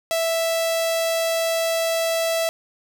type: tone with notch filter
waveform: sawtooth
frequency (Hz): 659.3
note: E5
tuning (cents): 0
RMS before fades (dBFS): -22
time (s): 0.11-2.49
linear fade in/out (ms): 0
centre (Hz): 1500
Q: 1.5
effects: none